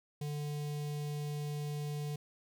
square tone with notch filter, 147.5 Hz, D3, 8 cents sharp, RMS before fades -38 dBFS, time 0.21-2.16 s, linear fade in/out 5 ms, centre 1400 Hz, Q 0.8, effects none

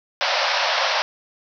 pink band-pass noise, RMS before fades -21 dBFS, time 0.21-1.02 s, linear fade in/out 0 ms, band 530 to 5600 Hz, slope 96 dB/octave, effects none

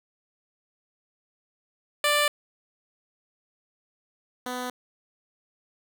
10% pulse tone pair in turn, 589 / 249.7 Hz, D5 / B3, +5 / +19 cents, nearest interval octave + minor third, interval 1486 cents, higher first, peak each -12 / -22 dBFS, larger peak first, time 2.04-2.28 / 4.46-4.7 s, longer neither, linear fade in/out 2 ms, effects none

